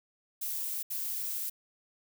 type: noise bursts at uneven times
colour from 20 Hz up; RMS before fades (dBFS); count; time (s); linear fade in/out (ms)
violet; -35; 2; 0.41-0.83 / 0.9-1.5; 10
effects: none